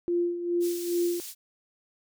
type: tone with tremolo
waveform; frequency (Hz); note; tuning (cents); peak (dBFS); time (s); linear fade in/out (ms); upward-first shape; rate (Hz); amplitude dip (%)
sine; 347.6; F4; -8; -22; 0.08-1.2; 0; sine; 2.4; 65
type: high-pass noise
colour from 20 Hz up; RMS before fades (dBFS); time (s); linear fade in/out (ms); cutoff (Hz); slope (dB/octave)
pink; -40; 0.6-1.35; 50; 5500; 12
effects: none